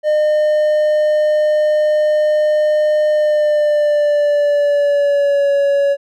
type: tone with pitch glide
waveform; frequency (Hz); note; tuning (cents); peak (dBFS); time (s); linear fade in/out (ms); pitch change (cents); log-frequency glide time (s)
triangle; 607 to 563.1; D#5 to C#5; -43 to +27; -9; 0.03-5.97; 50; -130; 3.1-5.52
effects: none